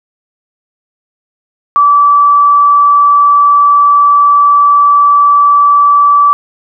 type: tone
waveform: sine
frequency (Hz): 1156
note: D6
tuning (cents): -28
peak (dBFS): -3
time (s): 1.76-6.33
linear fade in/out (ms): 0
effects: none